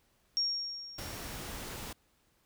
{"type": "tone with exponential decay", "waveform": "sine", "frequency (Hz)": 5560, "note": "F8", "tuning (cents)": -9, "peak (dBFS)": -26, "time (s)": [0.37, 1.57], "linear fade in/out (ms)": 0, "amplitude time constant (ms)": 260}
{"type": "noise", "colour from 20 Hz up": "pink", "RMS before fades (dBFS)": -42, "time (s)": [0.98, 1.93], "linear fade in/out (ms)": 5}
{"effects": ["pink hiss -71 dBFS RMS until 2.45 s"]}